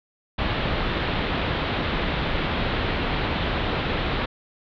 pink low-pass noise, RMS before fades -25 dBFS, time 0.38-4.26 s, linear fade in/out 10 ms, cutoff 3900 Hz, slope 48 dB/octave, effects none

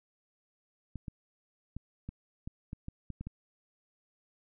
clicks, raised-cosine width 5 ms, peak -27 dBFS, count 10, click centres 0.957 / 1.082 / 1.766 / 2.09 / 2.475 / 2.731 / 2.884 / 3.103 / 3.21 / 3.27 s, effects none

